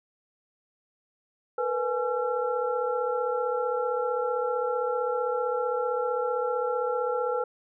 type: tone cluster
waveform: sine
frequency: 460.1 / 495.6 / 839 / 1355 Hz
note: A#4 / B4 / G#5 / E6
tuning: -23 / +6 / +17 / +47 cents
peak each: -33 / -27 / -33 / -33 dBFS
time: 1.58-7.44 s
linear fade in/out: 5 ms
effects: none